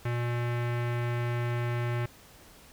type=tone with low-pass filter; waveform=square; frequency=120 Hz; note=B2; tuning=49 cents flat; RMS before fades=-30 dBFS; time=0.05-2.06 s; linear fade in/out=5 ms; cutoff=2200 Hz; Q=1.8; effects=pink hiss -54 dBFS RMS until 2.72 s